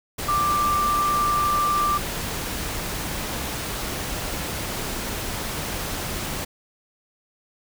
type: tone in noise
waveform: sine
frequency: 1180 Hz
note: D6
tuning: 8 cents sharp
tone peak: -19 dBFS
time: 0.28-1.98 s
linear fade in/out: 10 ms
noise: pink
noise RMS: -29 dBFS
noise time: 0.18-6.45 s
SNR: +7 dB
effects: none